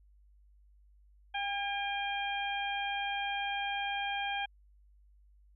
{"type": "harmonic tone with a mistuned harmonic", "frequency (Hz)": 801, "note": "G5", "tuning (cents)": 37, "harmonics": [1, 2, 3, 4], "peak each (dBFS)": [-35, -39, -39, -40], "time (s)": [1.34, 4.46], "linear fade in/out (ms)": 10, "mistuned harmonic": 2, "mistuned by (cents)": 20, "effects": ["added 50 Hz sine -59 dBFS peak until 5.55 s"]}